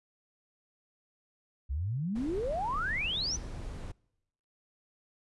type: exponential sweep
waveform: sine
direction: up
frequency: 61.74 to 6272 Hz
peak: -30 dBFS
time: 1.69-3.37 s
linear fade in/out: 20 ms
type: noise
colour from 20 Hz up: brown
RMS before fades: -40 dBFS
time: 2.15-3.92 s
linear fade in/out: 10 ms
effects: noise-tail reverb RT60 0.9 s tail -26 dB re dry + resampled to 24000 Hz